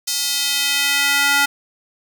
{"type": "tone with high-pass filter sweep", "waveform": "square", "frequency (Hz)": 282.6, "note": "C#4", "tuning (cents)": 34, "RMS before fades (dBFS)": -18, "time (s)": [0.07, 1.46], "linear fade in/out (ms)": 10, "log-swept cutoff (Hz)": [5100, 1300], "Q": 1.3, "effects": []}